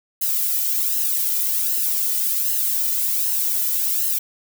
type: noise with flanger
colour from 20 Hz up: violet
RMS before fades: -21 dBFS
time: 0.21-4.19 s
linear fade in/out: 10 ms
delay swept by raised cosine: 0.85 to 1.85 ms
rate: 1.3 Hz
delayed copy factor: -0.65
effects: none